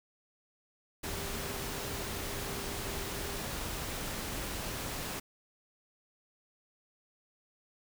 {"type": "tone in noise", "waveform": "sine", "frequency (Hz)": 398.5, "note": "G4", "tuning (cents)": 28, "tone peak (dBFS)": -46, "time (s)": [1.06, 3.4], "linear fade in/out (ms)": 10, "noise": "pink", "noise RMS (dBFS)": -38, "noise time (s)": [1.03, 5.2], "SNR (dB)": -11, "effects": []}